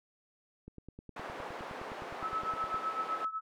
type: click train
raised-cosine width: 3 ms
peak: -34 dBFS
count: 21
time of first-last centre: 0.68-2.744 s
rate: 9.69 Hz
type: band-pass noise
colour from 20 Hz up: white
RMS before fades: -43 dBFS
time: 1.16-3.25 s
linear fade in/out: 5 ms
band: 360 to 1100 Hz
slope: 12 dB/octave
type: tone with tremolo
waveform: sine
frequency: 1300 Hz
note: E6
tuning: 24 cents flat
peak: -29 dBFS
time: 2.21-3.41 s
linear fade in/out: 50 ms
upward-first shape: triangle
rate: 7.9 Hz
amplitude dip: 90%
effects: none